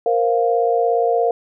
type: chord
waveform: sine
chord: Bb suspended second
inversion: none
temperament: equal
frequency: 466.2 / 523.3 / 698.5 Hz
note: Bb4 / C5 / F5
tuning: 0 / 0 / 0 cents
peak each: -17 / -23 / -18 dBFS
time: 0.06-1.31 s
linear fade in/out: 2 ms
effects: none